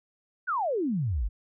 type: exponential sweep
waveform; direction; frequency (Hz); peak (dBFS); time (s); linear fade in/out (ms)
sine; down; 1567 to 43.65; -25; 0.47-1.29; 20
effects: none